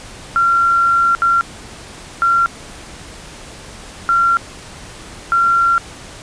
sine tone bursts at uneven times, 1373 Hz, F6, 30 cents flat, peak -10 dBFS, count 5, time 0.36-1.15 / 1.22-1.41 / 2.22-2.46 / 4.09-4.37 / 5.32-5.78 s, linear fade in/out 0 ms, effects pink hiss -35 dBFS RMS until 6.22 s + resampled to 22050 Hz

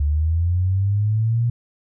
sine linear sweep, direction up, 71 to 120 Hz, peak -16 dBFS, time 0-1.5 s, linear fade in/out 5 ms, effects none

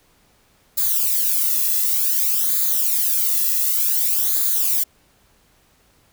violet noise with flanger, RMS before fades -19 dBFS, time 0.77-4.84 s, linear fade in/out 10 ms, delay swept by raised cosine 0.35 to 1.35 ms, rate 0.55 Hz, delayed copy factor -0.85, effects pink hiss -58 dBFS RMS until 6.12 s

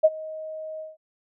sine tone with ADSR envelope, 628 Hz, D#5, 16 cents sharp, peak -10 dBFS, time 0.03-0.97 s, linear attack 19 ms, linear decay 40 ms, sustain -22 dB, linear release 170 ms, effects none

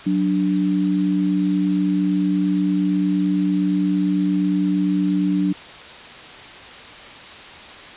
sine tone pair together, 185 / 293.7 Hz, F#3 / D4, 0 / 0 cents, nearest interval minor sixth, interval 800 cents, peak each -19 dBFS, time 0.06-5.53 s, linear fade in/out 10 ms, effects white hiss -38 dBFS RMS until 7.96 s + resampled to 8000 Hz

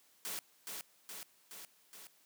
white noise with echo, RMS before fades -41 dBFS, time 0.25-0.39 s, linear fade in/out 0 ms, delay 420 ms, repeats 4, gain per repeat -3 dB, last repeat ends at 2.07 s, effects white hiss -68 dBFS RMS until 2.25 s + high-pass 150 Hz 12 dB/octave

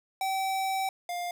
square tone pair in turn, 769 / 703.6 Hz, G5 / F5, -33 / +13 cents, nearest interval major second, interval 154 cents, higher first, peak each -28 / -32 dBFS, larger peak first, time 0.21-0.89 / 1.09-1.31 s, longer first, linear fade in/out 2 ms, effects none

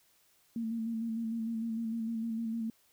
sine tone with vibrato, 226.8 Hz, A#3, 47 cents flat, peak -32 dBFS, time 0.56-2.7 s, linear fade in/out 2 ms, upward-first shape square, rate 6.6 Hz, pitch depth 29 cents each way, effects white hiss -68 dBFS RMS until 2.92 s

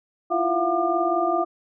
sine tone cluster, 328.3 / 346.5 / 678 / 723 / 1200 Hz, E4 / F4 / E5 / F#5 / D6, -7 / -14 / +49 / -40 / +37 cents, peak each -31 / -25 / -24 / -26 / -26 dBFS, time 0.3-1.45 s, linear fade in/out 20 ms, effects none

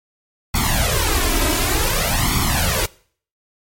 pink noise with flanger, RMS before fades -18 dBFS, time 0.54-2.86 s, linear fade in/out 5 ms, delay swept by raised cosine 0.89 to 3.09 ms, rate 0.55 Hz, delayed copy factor +0.9, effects noise-tail reverb RT60 0.5 s tail -22 dB re dry + MP3 64 kbps

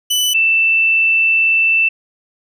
sawtooth / sine tone pair in turn, 2987 / 2661 Hz, F#7 / E7, +16 / +16 cents, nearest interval major second, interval 200 cents, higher first, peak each -10 dBFS, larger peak neither, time 0.1-0.34 / 0.34-1.89 s, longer second, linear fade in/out 10 ms, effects none

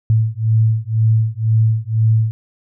sine beating tone pair, 110 / 112 Hz, A2 / A2, 0 / +31 cents, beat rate 2 Hz, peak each -15 dBFS, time 0.1-2.31 s, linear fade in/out 0 ms, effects none

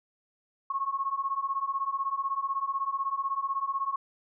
sine beating tone pair, 1083 / 1099 Hz, C#6 / C#6, -41 / -15 cents, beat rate 16 Hz, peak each -32 / -30 dBFS, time 0.7-3.96 s, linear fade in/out 5 ms, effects none

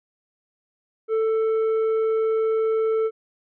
sine tone with tanh clipping, 442.7 Hz, A4, 11 cents sharp, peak -20 dBFS, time 1.08-3.11 s, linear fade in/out 50 ms, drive 6 dB, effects none

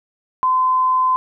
sine tone, 1026 Hz, C6, 34 cents flat, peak -13 dBFS, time 0.43-1.16 s, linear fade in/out 0 ms, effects none

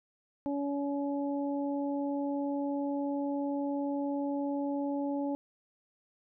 harmonic tone, 282.9 Hz, C#4, 35 cents sharp, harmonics 1 / 2 / 3, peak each -31 / -37 / -41 dBFS, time 0.46-5.35 s, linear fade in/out 0 ms, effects none

